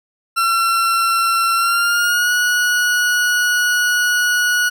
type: tone with pitch glide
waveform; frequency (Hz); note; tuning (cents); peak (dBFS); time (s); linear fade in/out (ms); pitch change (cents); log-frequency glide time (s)
40% pulse; 1356 to 1461.7; E6 to F#6; +49 to -22; -13; 0.36-4.7; 20; +129; 1.55-2.32
effects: none